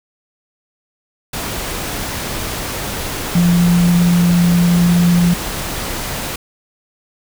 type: tone in noise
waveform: sine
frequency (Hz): 174.1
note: F3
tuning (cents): -5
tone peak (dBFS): -9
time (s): 3.35-5.34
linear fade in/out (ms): 5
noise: pink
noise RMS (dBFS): -23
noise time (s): 1.33-6.36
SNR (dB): +11
effects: none